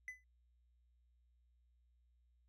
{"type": "tone with exponential decay", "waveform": "triangle", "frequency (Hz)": 2009, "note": "B6", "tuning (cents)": 29, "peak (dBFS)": -39, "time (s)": [0.08, 0.24], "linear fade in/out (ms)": 1, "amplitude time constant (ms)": 34, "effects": ["added 60 Hz sine -70 dBFS peak until 2.48 s"]}